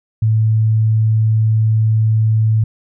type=tone; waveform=sine; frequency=110 Hz; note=A2; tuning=in tune; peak=-10 dBFS; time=0.22-2.64 s; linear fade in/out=5 ms; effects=none